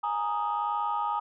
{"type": "chord", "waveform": "sine", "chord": "Ab suspended second", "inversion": "none", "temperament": "equal", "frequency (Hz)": [830.6, 932.3, 1244.5], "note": ["Ab5", "Bb5", "Eb6"], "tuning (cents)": [0, 0, 0], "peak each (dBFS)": -30, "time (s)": [0.03, 1.2], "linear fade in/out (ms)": 10, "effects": ["tanh soft clip ceiling -20 dBFS"]}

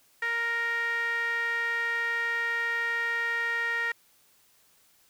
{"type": "tone with band-pass filter", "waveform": "sawtooth", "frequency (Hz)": 466.2, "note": "A#4", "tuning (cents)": 0, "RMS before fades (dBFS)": -29, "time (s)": [0.22, 3.92], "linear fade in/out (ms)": 5, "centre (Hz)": 1800, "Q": 6.9, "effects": ["white hiss -63 dBFS RMS until 5.09 s"]}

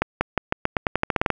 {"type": "accelerating click train", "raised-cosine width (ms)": 0.5, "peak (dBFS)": -4, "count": 14, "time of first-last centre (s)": [0.02, 1.303], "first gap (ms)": 190, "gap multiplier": 0.88, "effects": []}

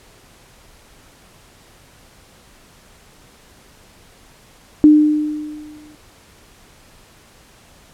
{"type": "tone with exponential decay", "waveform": "sine", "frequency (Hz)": 302.1, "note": "D4", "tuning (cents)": 49, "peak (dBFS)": -3, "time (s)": [4.84, 5.95], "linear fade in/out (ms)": 0, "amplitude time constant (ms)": 240, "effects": ["pink hiss -48 dBFS RMS until 7.93 s", "low-pass 12000 Hz 12 dB/octave"]}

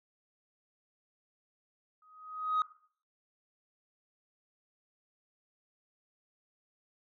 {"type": "tone with exponential growth", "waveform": "sine", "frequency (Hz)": 1256, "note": "D#6", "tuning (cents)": 16, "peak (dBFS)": -22, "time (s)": [2.02, 2.62], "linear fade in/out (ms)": 2, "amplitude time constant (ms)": 130, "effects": ["noise-tail reverb RT60 0.5 s tail -18 dB re dry", "tanh soft clip ceiling -24 dBFS"]}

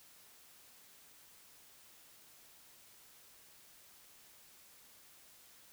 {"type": "silence", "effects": ["white hiss -61 dBFS RMS until 5.72 s"]}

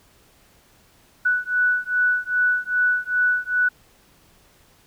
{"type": "beating tone pair", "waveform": "sine", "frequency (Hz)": [1480, 1482.5], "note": ["F#6", "F#6"], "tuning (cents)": [0, 3], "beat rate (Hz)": 2.5, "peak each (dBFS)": -21, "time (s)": [1.25, 3.69], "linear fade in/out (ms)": 10, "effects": ["pink hiss -56 dBFS RMS until 4.86 s"]}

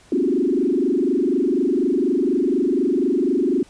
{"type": "tone with frequency modulation", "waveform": "sine", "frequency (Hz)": 314.6, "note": "D#4", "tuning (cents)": 19, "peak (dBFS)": -16, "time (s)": [0.12, 3.63], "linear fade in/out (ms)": 2, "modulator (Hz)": 24.1, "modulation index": 3, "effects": ["pink hiss -51 dBFS RMS until 3.69 s", "resampled to 22050 Hz"]}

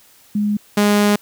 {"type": "tone pair in turn", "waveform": ["sine", "sawtooth"], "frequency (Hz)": [207.7, 206.4], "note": ["G#3", "G#3"], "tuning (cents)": [0, -10], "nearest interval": "unison", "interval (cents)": 10, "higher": "first", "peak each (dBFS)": [-15, -8], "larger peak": "second", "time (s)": [[0.35, 0.57], [0.77, 1.16]], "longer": "second", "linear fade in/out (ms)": 5, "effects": ["white hiss -50 dBFS RMS until 1.21 s"]}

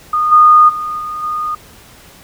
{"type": "tone with level steps", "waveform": "sine", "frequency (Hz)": 1228, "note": "D#6", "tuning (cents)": -23, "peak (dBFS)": [-11, -3, -18, -20, -16], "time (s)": [0.13, 1.55], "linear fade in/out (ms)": 5, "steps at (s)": [0.31, 0.68, 0.98, 1.22], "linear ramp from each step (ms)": 20, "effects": ["pink hiss -41 dBFS RMS until 2.23 s"]}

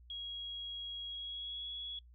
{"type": "tone with pitch glide", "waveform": "sine", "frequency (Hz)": [3300, 3360], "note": ["G#7", "G#7"], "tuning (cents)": [-12, 19], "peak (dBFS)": -40, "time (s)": [0.1, 1.99], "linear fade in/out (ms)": 2, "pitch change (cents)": 31, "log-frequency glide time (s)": [1.09, 1.7], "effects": ["noise-tail reverb RT60 0.1 s tail -23 dB re dry", "added 60 Hz sine -56 dBFS peak until 2.14 s"]}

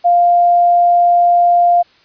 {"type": "tone", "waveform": "sine", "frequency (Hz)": 699, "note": "F5", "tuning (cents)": 1, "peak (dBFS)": -7, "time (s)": [0.04, 1.83], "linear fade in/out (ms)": 20, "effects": ["white hiss -50 dBFS RMS until 2.04 s", "resampled to 11025 Hz"]}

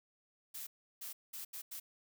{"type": "noise bursts at uneven times", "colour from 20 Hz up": "blue", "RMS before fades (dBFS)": -45, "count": 5, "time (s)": [[0.54, 0.67], [1.01, 1.13], [1.33, 1.45], [1.53, 1.62], [1.71, 1.8]], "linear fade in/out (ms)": 10, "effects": []}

